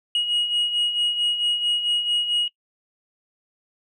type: beating tone pair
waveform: sine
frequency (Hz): 2889 / 2893.5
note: F#7 / F#7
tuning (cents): -42 / -39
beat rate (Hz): 4.5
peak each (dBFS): -25 / -19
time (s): 0.15-2.48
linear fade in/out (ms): 2
effects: noise-tail reverb RT60 0.1 s tail -21 dB re dry + tanh soft clip ceiling -17 dBFS